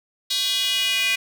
square tone with high-pass filter sweep, 223.6 Hz, A3, 28 cents sharp, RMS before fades -22 dBFS, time 0.3-1.16 s, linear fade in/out 10 ms, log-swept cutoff 3800 to 2400 Hz, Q 4.7, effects none

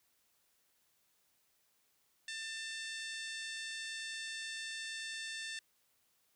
harmonic tone, 893 Hz, A5, 25 cents sharp, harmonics 2 / 3 / 4 / 5 / 6 / 7 / 8 / 9 / 10, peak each -44 / -49 / -47 / -51 / -52 / -56 / -57 / -55 / -56 dBFS, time 2.28-5.59 s, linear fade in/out 2 ms, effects white hiss -75 dBFS RMS until 6.35 s

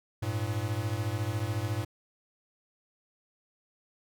square beating tone pair, 100.1 / 114.1 Hz, G2 / A#2, +37 / -37 cents, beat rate 14 Hz, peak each -33 / -33 dBFS, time 0.22-1.85 s, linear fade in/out 10 ms, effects none

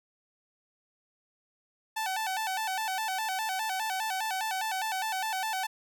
sawtooth tone with vibrato, 816 Hz, G#5, 31 cents flat, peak -26 dBFS, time 1.96-5.67 s, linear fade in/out 10 ms, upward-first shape square, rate 4.9 Hz, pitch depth 130 cents each way, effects none

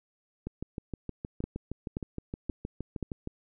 two click trains, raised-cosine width 3 ms, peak -19 / -22 dBFS, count 4 / 19, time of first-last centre 1.44-3.027 / 0.47-3.274 s, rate 1.89 / 6.42 Hz, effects none

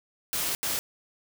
white noise bursts at uneven times, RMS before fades -29 dBFS, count 2, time 0.33-0.55 / 0.63-0.79 s, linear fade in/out 0 ms, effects none

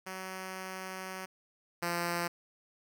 5% pulse tone pair in turn, 187.9 / 172.55 Hz, F#3 / F3, +27 / -21 cents, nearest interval minor second, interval 148 cents, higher first, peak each -28 / -20 dBFS, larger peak second, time 0.06-1.26 / 1.82-2.28 s, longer first, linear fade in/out 10 ms, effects none

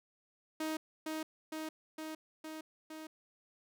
sawtooth tone with echo, 313.9 Hz, D#4, 15 cents sharp, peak -31 dBFS, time 0.6-0.77 s, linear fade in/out 5 ms, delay 460 ms, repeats 5, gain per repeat -2 dB, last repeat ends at 3.07 s, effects none

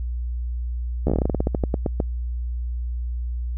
slowing click train, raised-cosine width 2 ms, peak -8 dBFS, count 18, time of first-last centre 1.07-2.002 s, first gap 13 ms, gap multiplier 1.16, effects added 60 Hz sine -24 dBFS peak until 3.57 s

